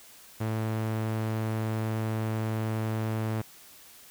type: tone with low-pass filter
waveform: sawtooth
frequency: 110 Hz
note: A2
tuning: in tune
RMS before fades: -30 dBFS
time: 0.4-3.42 s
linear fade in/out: 10 ms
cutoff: 2900 Hz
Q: 0.51
effects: white hiss -52 dBFS RMS until 4.1 s